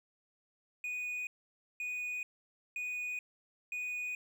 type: tone bursts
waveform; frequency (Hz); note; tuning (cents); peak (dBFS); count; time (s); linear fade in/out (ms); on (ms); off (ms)
triangle; 2474; D#7; -10; -34; 4; 0.84-4.15; 2; 430; 530
effects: none